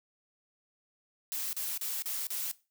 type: noise bursts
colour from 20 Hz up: blue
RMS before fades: -35 dBFS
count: 5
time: 1.32-2.514 s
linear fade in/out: 0 ms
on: 210 ms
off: 36 ms
effects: noise-tail reverb RT60 0.3 s tail -19 dB re dry